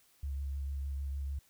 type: tone with vibrato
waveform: sine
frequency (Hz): 69.3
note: C#2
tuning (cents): 0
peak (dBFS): -34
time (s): 0.23-1.39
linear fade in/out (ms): 5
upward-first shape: sine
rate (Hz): 6.6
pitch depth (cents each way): 23
effects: white hiss -67 dBFS RMS until 1.49 s